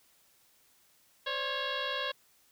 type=tone with frequency modulation; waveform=sine; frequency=1126 Hz; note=C#6; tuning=27 cents sharp; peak=-31 dBFS; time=1.26-2.12 s; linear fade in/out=10 ms; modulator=548 Hz; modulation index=5.2; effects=white hiss -66 dBFS RMS until 2.51 s